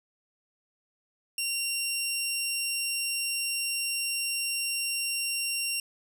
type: tone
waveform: 15% pulse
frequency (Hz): 2760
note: F7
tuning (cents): -21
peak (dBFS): -21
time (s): 1.38-5.8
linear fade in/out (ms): 2
effects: none